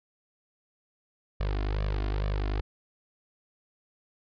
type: tone with flanger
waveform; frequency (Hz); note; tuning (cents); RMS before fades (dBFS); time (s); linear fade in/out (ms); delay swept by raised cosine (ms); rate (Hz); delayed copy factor
sawtooth; 50.6; G#1; -44; -29; 1.4-2.61; 5; 1.7 to 2.9; 2.3; +0.95
effects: resampled to 11025 Hz